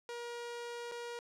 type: tone with dropouts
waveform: sawtooth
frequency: 475.7 Hz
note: A#4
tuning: 35 cents sharp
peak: -37 dBFS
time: 0.09-1.19 s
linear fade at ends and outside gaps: 1 ms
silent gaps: 0.915-0.919 s
effects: low-pass 8000 Hz 12 dB/octave + 13-bit